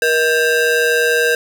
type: ring-modulated tone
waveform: square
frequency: 554.4 Hz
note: C#5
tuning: in tune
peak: -10 dBFS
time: 0.02-1.35 s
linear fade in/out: 2 ms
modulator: 1030 Hz
effects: none